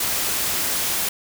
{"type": "noise", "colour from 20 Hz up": "white", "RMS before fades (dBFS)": -23, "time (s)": [0, 1.09], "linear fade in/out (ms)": 5, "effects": []}